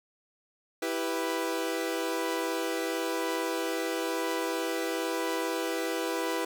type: chord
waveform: sawtooth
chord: E minor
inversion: none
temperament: equal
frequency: 329.6 / 392 / 493.9 Hz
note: E4 / G4 / B4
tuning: 0 / 0 / 0 cents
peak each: -29 / -31 / -29 dBFS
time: 0.82-6.45 s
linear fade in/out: 5 ms
effects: none